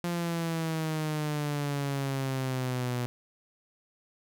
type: exponential sweep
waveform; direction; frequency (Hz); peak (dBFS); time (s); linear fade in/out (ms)
sawtooth; down; 174.3 to 121.8; -25; 0.04-3.06; 0
effects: none